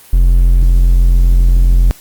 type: tone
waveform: triangle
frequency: 43.65 Hz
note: F1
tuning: in tune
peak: -3 dBFS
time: 0.13-1.91 s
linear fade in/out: 0 ms
effects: white hiss -40 dBFS RMS until 2 s + Opus 32 kbps